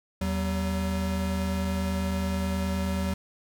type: tone pair together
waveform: square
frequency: 79.89 / 190 Hz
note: D#2 / F#3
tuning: +46 / +46 cents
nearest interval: octave + minor third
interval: 1500 cents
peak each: -30 / -29 dBFS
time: 0.21-3.14 s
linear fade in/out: 5 ms
effects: none